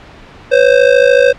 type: ring-modulated tone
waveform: square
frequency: 523.3 Hz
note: C5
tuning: in tune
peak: -3 dBFS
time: 0.51-1.33 s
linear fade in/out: 20 ms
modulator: 26.8 Hz
effects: pink hiss -36 dBFS RMS until 1.38 s + low-pass 3000 Hz 12 dB/octave